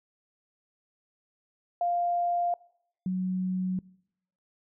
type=tone pair in turn; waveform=sine; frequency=698.5 / 185.01 Hz; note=F5 / F#3; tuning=0 / 0 cents; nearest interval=octave + major seventh; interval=2300 cents; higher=first; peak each=-24 / -26 dBFS; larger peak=first; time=1.81-2.54 / 3.06-3.79 s; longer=neither; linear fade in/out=2 ms; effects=noise-tail reverb RT60 0.7 s tail -23 dB re dry